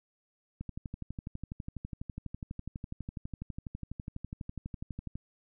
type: click train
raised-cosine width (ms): 5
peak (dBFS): -26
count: 56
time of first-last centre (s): 0.61-5.155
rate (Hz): 12.1
effects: none